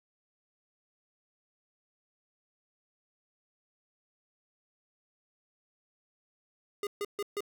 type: tone bursts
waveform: square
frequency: 408.6 Hz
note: G#4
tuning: 28 cents flat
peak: -32 dBFS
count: 4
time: 6.83-7.406 s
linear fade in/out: 2 ms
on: 39 ms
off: 140 ms
effects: none